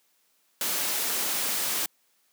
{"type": "noise", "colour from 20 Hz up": "white", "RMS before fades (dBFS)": -28, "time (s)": [0.61, 1.86], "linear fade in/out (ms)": 2, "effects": ["white hiss -68 dBFS RMS until 2.32 s", "high-pass 200 Hz 12 dB/octave"]}